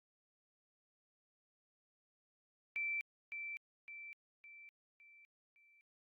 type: tone with echo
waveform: sine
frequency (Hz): 2335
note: D7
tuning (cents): -11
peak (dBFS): -36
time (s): 2.76-3.01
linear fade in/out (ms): 0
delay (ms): 560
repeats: 5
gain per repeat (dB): -6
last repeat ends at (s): 5.81
effects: Opus 48 kbps

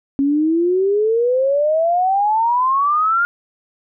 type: exponential sweep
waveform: sine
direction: up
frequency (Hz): 272.3 to 1423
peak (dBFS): -13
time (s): 0.19-3.25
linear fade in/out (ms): 0
effects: none

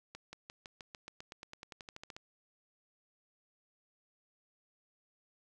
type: accelerating click train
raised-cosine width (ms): 0.2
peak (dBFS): -29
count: 19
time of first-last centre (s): 0.15-2.165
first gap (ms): 180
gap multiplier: 0.94
effects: none

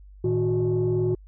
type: tone cluster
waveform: sine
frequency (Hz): 112.9 / 156.6 / 364.6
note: A2 / D#3 / F#4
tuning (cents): +45 / +11 / -25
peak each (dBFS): -24 / -27 / -21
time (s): 0.24-1.15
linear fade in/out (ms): 5
effects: tanh soft clip ceiling -16 dBFS + added 49 Hz sine -44 dBFS peak until 1.27 s

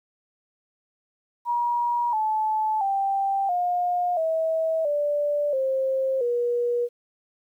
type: tone with pitch steps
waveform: sine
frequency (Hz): 956 / 866.6 / 785.5 / 712.1 / 645.5 / 585.1 / 530.4 / 480.8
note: A#5 / A5 / G5 / F5 / E5 / D5 / C5 / B4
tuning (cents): +43 / -27 / +3 / +33 / -37 / -7 / +23 / -46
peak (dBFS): -21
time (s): 1.45-6.89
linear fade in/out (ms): 50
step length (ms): 680
effects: 10-bit

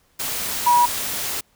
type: tone in noise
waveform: sine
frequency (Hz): 965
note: B5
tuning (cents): -40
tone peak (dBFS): -12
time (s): 0.66-0.86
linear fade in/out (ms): 10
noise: white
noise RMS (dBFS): -26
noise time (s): 0.19-1.41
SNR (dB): +11
effects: pink hiss -61 dBFS RMS until 1.55 s

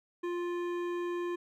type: tone with hard clipping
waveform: sine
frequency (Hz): 349.7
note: F4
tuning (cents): +2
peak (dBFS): -34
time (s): 0.23-1.36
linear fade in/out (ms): 10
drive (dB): 13
effects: none

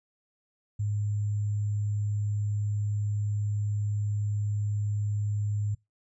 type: tone with sample-and-hold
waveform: sine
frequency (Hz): 103.83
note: G#2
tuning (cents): 0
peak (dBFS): -26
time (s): 0.79-5.75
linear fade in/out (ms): 10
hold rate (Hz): 7350
effects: noise-tail reverb RT60 0.2 s tail -24 dB re dry + resampled to 22050 Hz

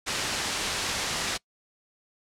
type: low-pass noise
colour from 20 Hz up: white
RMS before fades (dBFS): -30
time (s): 0.06-1.38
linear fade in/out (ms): 20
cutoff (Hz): 5900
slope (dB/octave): 12
effects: noise-tail reverb RT60 0.1 s tail -24 dB re dry + low-pass 11000 Hz 12 dB/octave

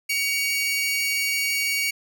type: tone pair together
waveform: sawtooth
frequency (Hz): 2253 / 2791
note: C#7 / F7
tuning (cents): +28 / -2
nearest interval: major third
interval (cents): 370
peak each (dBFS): -19 / -28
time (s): 0.09-1.91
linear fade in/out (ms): 10
effects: none

